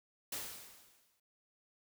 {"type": "noise with exponential decay", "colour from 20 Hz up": "white", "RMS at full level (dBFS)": -39, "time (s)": [0.32, 1.2], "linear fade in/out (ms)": 5, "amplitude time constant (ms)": 190, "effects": []}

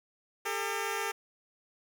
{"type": "tone pair together", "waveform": "10% pulse", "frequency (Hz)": [401.9, 449.7], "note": ["G4", "A4"], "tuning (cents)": [43, 38], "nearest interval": "major second", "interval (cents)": 195, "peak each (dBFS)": -26, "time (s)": [0.45, 1.12], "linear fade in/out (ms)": 10, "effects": []}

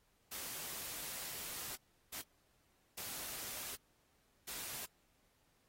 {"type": "noise bursts at uneven times", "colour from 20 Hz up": "white", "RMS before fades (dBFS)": -45, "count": 4, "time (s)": [[0.31, 1.76], [2.12, 2.22], [2.97, 3.76], [4.47, 4.86]], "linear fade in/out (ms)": 10, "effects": ["pink hiss -75 dBFS RMS until 5.68 s", "AAC 48 kbps"]}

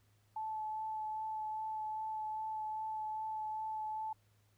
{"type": "tone with vibrato", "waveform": "sine", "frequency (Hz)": 868, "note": "A5", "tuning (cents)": -24, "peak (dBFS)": -37, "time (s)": [0.36, 4.13], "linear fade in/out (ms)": 5, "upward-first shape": "sine", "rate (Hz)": 2.5, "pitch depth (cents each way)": 12, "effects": ["added 104 Hz sine -69 dBFS peak until 4.57 s", "pink hiss -75 dBFS RMS until 4.57 s"]}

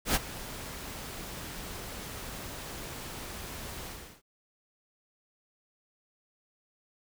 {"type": "noise with ADSR envelope", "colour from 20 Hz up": "pink", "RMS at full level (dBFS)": -24, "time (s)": [0.05, 4.22], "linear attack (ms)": 100, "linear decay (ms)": 30, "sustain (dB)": -17, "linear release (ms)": 360, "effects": []}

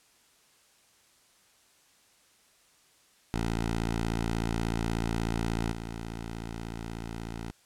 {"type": "tone with level steps", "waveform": "10% pulse", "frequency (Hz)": 56.5, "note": "A1", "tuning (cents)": 47, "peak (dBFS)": [-20, -28], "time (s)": [3.34, 7.51], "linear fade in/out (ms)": 0, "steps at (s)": 5.71, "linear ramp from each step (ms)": 20, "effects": ["white hiss -63 dBFS RMS until 7.65 s", "low-pass 10000 Hz 12 dB/octave"]}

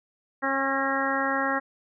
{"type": "harmonic tone with a mistuned harmonic", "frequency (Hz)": 271.7, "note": "C#4", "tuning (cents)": -35, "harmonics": [1, 2, 3, 4, 5, 6, 7], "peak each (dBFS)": [-31, -31, -31, -31, -31, -31, -31], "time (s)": [0.42, 1.6], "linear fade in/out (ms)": 20, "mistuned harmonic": 7, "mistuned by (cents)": -20, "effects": []}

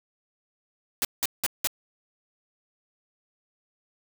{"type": "noise bursts", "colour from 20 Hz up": "white", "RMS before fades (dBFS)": -25, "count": 4, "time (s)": [1.02, 1.672], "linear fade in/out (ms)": 0, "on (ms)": 28, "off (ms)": 180, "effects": []}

